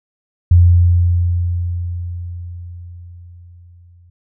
sine tone with exponential decay, 87.3 Hz, F2, in tune, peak -4 dBFS, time 0.51-4.1 s, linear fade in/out 5 ms, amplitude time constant 780 ms, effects none

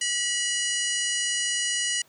harmonic tone with a mistuned harmonic, 972 Hz, B5, 28 cents flat, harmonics 2 / 3 / 4 / 5 / 6 / 7 / 8 / 9 / 10, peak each -31 / -29 / -40 / -36 / -34 / -31 / -40 / -32 / -44 dBFS, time 0.01-2.02 s, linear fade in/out 5 ms, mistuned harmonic 4, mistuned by +89 cents, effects pink hiss -59 dBFS RMS until 2.08 s + high-pass 150 Hz 12 dB/octave

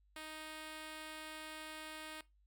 5% pulse tone, 311.7 Hz, D#4, 3 cents sharp, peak -35 dBFS, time 0.16-2.21 s, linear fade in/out 2 ms, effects noise-tail reverb RT60 0.2 s tail -19 dB re dry + added 50 Hz sine -68 dBFS peak until 2.46 s

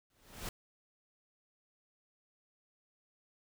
pink noise with exponential growth, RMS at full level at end -38 dBFS, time 0.1-0.49 s, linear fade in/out 2 ms, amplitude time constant 84 ms, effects none

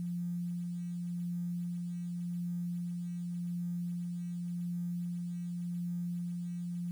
sine tone with tremolo, 174.61 Hz, F3, in tune, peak -33 dBFS, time 0-6.91 s, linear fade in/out 0 ms, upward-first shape sine, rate 0.88 Hz, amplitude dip 25%, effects 10-bit

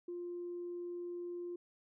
sine tone, 350.3 Hz, F4, 5 cents sharp, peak -39 dBFS, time 0.08-1.56 s, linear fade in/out 5 ms, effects tanh soft clip ceiling -35 dBFS

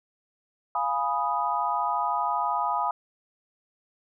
sine chord, F half-diminished seventh, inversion none, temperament equal with one note detuned, 698.5 / 830.6 / 983.8 / 1244.5 Hz, F5 / Ab5 / Cb6 / Eb6, 0 / 0 / -7 / 0 cents, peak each -32 / -29 / -28 / -29 dBFS, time 0.75-2.91 s, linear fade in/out 2 ms, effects none

